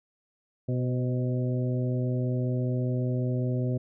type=harmonic tone with a mistuned harmonic; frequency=125.1 Hz; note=B2; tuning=23 cents sharp; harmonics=1 / 2 / 3 / 4 / 5; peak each=-26 / -32 / -36 / -38 / -40 dBFS; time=0.68-3.78 s; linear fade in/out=10 ms; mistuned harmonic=4; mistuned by=+36 cents; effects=none